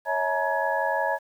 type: tone cluster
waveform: sine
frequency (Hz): 554 / 645 / 860 / 946 / 1678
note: C#5 / E5 / A5 / A#5 / G#6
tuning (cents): -1 / -38 / -40 / +25 / +17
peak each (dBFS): -29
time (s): 0.05-1.19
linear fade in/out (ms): 50
effects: 9-bit